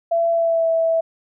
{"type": "tone with pitch glide", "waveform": "sine", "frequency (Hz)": [672, 656.3], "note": ["E5", "E5"], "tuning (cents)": [33, -8], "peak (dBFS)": -15, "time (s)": [0.11, 1.01], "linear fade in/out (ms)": 10, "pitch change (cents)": -41, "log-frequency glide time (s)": [0.31, 0.68], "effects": []}